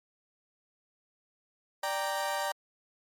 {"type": "chord", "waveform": "30% pulse", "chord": "G minor", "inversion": "second", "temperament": "equal", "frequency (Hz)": [587.3, 784, 932.3], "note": ["D5", "G5", "Bb5"], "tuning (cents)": [0, 0, 0], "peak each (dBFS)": -32, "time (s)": [1.83, 2.52], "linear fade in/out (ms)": 5, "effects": ["MP3 64 kbps"]}